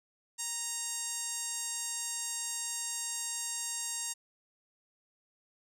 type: tone with band-pass filter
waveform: sawtooth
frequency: 932.3 Hz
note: A#5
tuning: in tune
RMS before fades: -37 dBFS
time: 0.38-4.14 s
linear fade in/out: 20 ms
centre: 7800 Hz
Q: 3.3
effects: none